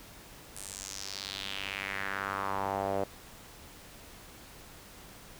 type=tone with band-pass filter sweep; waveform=sawtooth; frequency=98 Hz; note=G2; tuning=in tune; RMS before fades=-36 dBFS; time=0.56-3.04 s; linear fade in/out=5 ms; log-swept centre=9500 to 570 Hz; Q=2.9; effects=pink hiss -51 dBFS RMS until 5.39 s